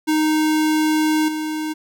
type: tone with level steps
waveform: square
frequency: 310 Hz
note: D#4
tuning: 6 cents flat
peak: -16 / -23 dBFS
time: 0.07-1.74 s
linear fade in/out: 20 ms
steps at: 1.28 s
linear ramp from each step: 5 ms
effects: none